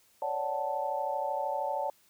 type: chord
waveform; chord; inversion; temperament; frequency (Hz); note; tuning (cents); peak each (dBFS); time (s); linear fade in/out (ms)
sine; D major seventh; third; equal with one note detuned; 554.4 / 587.3 / 747.3 / 880; C#5 / D5 / F#5 / A5; 0 / 0 / +17 / 0; -36 / -36 / -36 / -33; 0.22-1.9; 2
effects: white hiss -65 dBFS RMS until 2.09 s